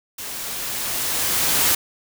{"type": "noise with level ramp", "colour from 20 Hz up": "white", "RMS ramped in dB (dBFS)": [-32, -17], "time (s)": [0.18, 1.75], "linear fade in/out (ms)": 5, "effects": []}